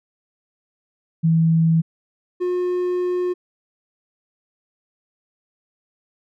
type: tone pair in turn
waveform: sine / triangle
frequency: 163.2 / 359.5 Hz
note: E3 / F#4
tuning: -17 / -50 cents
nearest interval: octave + major second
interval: 1367 cents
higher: second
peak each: -13 / -17 dBFS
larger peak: first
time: 1.23-1.82 / 2.4-3.34 s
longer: second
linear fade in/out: 20 ms
effects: none